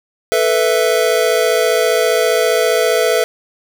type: chord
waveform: square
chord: A suspended second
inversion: none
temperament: just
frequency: 440 / 495 / 660 Hz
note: A4 / B4 / E5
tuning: 0 / +4 / +2 cents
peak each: -17 dBFS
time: 0.32-3.24 s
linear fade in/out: 0 ms
effects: none